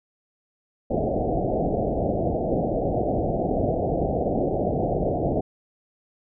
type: low-pass noise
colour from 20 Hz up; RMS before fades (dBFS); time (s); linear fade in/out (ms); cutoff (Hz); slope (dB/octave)
white; -24; 0.9-5.41; 10; 750; 96
effects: none